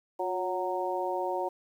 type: harmonic tone with a mistuned harmonic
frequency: 185 Hz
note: F#3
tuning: in tune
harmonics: 2 / 3 / 4 / 5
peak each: -34 / -34 / -34 / -34 dBFS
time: 0.19-1.49 s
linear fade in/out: 10 ms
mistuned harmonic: 2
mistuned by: -44 cents
effects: 10-bit